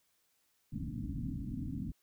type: low-pass noise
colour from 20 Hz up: white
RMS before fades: -39 dBFS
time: 0.72-1.92 s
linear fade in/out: 5 ms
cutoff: 290 Hz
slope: 96 dB/octave
effects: white hiss -75 dBFS RMS until 2.02 s